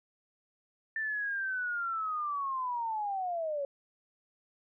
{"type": "linear sweep", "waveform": "sine", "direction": "down", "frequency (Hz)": [1786, 549], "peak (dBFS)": -31, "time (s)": [0.96, 3.65], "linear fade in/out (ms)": 2, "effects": []}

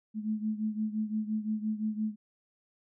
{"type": "beating tone pair", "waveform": "sine", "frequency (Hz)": [214.1, 219.9], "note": ["A3", "A3"], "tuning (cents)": [-47, -1], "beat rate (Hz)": 5.8, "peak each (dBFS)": [-31, -35], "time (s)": [0.14, 2.16], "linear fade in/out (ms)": 50, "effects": []}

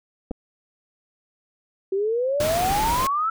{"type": "clicks", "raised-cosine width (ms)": 2, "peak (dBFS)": -17, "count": 2, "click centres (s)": [0.31, 0.314]}
{"type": "exponential sweep", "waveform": "sine", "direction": "up", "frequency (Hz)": [377.4, 1346], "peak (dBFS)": -20, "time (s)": [1.92, 3.3], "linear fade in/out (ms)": 5}
{"type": "noise", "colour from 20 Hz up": "pink", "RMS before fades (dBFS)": -27, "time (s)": [2.4, 3.07], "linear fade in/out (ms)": 2}
{"effects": []}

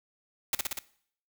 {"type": "noise with echo", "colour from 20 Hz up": "white", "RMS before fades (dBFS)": -27, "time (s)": [0.53, 0.55], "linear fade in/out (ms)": 2, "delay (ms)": 60, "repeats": 4, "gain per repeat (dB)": -2, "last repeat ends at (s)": 0.79, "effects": ["noise-tail reverb RT60 0.6 s tail -19 dB re dry"]}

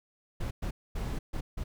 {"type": "noise bursts at uneven times", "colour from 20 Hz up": "brown", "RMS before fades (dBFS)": -33, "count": 5, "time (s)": [[0.4, 0.51], [0.62, 0.71], [0.95, 1.19], [1.33, 1.41], [1.57, 1.64]], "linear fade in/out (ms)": 10, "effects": []}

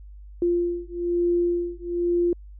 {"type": "beating tone pair", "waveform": "sine", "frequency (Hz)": [347, 348.1], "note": ["F4", "F4"], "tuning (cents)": [-11, -6], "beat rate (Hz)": 1.1, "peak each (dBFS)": -24, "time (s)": [0.42, 2.33], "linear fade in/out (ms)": 2, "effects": ["added 50 Hz sine -40 dBFS peak until 2.59 s"]}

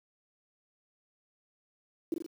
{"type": "tone with echo", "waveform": "sine", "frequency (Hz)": 329.6, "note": "E4", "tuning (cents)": 0, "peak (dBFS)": -26, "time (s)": [2.12, 2.14], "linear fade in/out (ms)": 2, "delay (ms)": 41, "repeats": 3, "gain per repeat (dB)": -4, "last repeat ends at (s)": 2.263, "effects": ["high-pass 200 Hz 12 dB/octave", "9-bit"]}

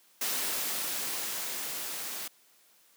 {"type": "noise with level ramp", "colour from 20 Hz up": "white", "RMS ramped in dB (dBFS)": [-31, -38], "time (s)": [0.21, 2.28], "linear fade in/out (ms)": 5, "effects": ["white hiss -63 dBFS RMS until 2.96 s", "high-pass 200 Hz 12 dB/octave"]}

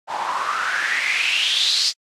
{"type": "noise with band-pass filter sweep", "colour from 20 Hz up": "white", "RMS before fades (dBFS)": -21, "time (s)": [0.07, 1.93], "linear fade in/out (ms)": 50, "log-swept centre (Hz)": [800, 4900], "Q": 6.1, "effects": ["low-pass 8000 Hz 12 dB/octave", "AAC 64 kbps"]}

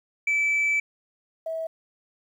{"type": "tone pair in turn", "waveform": "sine", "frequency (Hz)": [2312, 648.8], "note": ["D7", "E5"], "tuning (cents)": [-28, -28], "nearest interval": "octave + minor seventh", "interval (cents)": 2200, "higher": "first", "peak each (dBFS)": [-18, -27], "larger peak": "first", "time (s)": [[0.27, 0.8], [1.46, 1.67]], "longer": "first", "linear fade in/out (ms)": 5, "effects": ["tanh soft clip ceiling -19 dBFS", "10-bit"]}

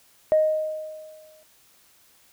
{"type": "tone with exponential decay", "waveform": "sine", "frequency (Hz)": 622, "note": "D#5", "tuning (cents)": -1, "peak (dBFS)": -13, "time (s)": [0.32, 1.43], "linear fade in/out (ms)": 0, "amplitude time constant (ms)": 240, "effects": ["tanh soft clip ceiling -10 dBFS", "white hiss -58 dBFS RMS until 2.32 s"]}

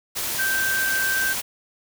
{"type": "tone in noise", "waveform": "sine", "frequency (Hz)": 1562, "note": "G6", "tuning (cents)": -7, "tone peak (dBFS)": -21, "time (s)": [0.38, 1.34], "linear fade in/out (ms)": 20, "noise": "white", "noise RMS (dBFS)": -27, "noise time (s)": [0.15, 1.42], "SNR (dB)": 3, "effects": []}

